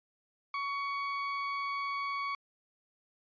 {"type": "tone", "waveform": "30% pulse", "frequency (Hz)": 1121, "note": "C#6", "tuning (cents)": 19, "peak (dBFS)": -30, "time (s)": [0.54, 2.35], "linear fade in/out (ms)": 2, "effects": ["resampled to 11025 Hz"]}